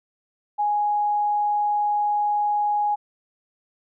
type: tone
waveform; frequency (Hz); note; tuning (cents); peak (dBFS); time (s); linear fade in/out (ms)
sine; 830.6; G#5; 0; -19; 0.58-2.96; 20
effects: none